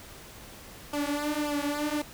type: tone with flanger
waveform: sawtooth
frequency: 293.7 Hz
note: D4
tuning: in tune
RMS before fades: -30 dBFS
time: 0.93-2.02 s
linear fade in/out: 5 ms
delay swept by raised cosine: 0.49 to 6.49 ms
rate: 1.8 Hz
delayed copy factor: -1
effects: pink hiss -47 dBFS RMS until 2.13 s